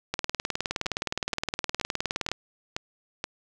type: two click trains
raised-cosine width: 0.2 ms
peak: -10 / -12 dBFS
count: 43 / 6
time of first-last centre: 0.14-2.316 / 0.86-3.241 s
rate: 19.3 / 2.1 Hz
effects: none